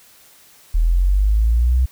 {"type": "linear sweep", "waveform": "sine", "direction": "up", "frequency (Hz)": [38.89, 64.8], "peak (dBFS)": -12, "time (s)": [0.74, 1.86], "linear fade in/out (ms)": 10, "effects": ["white hiss -49 dBFS RMS until 1.91 s"]}